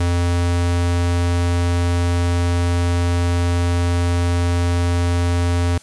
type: tone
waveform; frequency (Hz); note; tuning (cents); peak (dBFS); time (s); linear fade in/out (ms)
square; 87.1; F2; -4; -16; 0-5.78; 5
effects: white hiss -46 dBFS RMS until 5.82 s + resampled to 24000 Hz